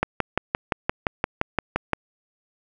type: click train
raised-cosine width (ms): 0.5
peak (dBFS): -5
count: 12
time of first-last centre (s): 0.03-1.933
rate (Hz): 5.78
effects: none